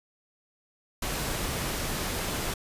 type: noise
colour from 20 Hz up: pink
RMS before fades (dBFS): -31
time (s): 1.02-2.54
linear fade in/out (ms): 5
effects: resampled to 32000 Hz